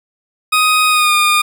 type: tone with pitch glide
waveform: 20% pulse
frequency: 1251 to 1215.4 Hz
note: D#6 to D#6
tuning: +9 to -41 cents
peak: -5 dBFS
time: 0.52-1.42 s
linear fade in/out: 10 ms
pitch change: -50 cents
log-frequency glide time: 0.88-1.14 s
effects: none